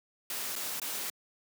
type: noise with dropouts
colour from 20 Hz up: white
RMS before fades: -36 dBFS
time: 0.3-1.1 s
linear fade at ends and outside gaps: 2 ms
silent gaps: 0.555-0.561 / 0.798-0.817 s
effects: high-pass 200 Hz 12 dB/octave